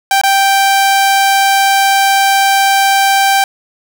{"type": "tone with dropouts", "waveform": "sawtooth", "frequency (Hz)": 784, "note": "G5", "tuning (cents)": 0, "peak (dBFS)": -4, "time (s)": [0.11, 3.44], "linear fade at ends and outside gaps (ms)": 2, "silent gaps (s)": [0.214, 0.235], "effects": []}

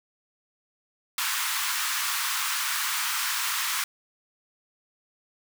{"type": "high-pass noise", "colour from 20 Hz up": "pink", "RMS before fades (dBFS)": -28, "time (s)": [1.18, 3.84], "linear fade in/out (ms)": 2, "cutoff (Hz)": 1000, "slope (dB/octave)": 48, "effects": []}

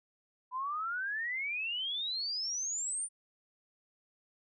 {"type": "exponential sweep", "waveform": "sine", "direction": "up", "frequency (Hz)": [987.8, 9330], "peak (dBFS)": -33, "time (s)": [0.51, 3.09], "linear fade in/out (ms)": 50, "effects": []}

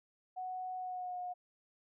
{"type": "tone with pitch glide", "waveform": "sine", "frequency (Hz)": [740, 721.4], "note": ["F#5", "F#5"], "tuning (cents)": [0, -44], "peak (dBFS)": -38, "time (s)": [0.36, 1.34], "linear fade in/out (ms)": 20, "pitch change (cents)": -44, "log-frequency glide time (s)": [0.77, 1.19], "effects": []}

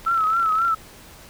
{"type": "click train", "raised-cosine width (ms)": 0.3, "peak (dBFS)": -23, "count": 21, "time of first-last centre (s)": [0.05, 0.681], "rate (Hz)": 31.7}
{"type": "tone with vibrato", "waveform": "sine", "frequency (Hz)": 1318.5, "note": "E6", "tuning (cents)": 0, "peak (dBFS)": -17, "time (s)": [0.06, 0.75], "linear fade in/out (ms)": 10, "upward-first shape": "triangle", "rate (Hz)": 3.8, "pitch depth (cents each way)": 84}
{"effects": ["pink hiss -45 dBFS RMS until 1.29 s"]}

